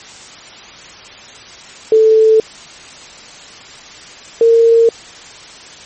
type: tone pair in turn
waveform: sine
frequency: 440 / 459.3 Hz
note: A4 / A#4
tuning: 0 / -26 cents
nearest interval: minor second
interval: 74 cents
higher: second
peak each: -5 dBFS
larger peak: neither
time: 1.92-2.4 / 4.41-4.89 s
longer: neither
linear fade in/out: 2 ms
effects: white hiss -35 dBFS RMS until 5.85 s + MP3 32 kbps